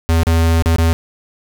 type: tone with dropouts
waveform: square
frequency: 82.41 Hz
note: E2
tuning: in tune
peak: -11 dBFS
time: 0.09-0.93 s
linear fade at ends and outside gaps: 0 ms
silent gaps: 0.233-0.269 / 0.623-0.659 / 0.761-0.784 s
effects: none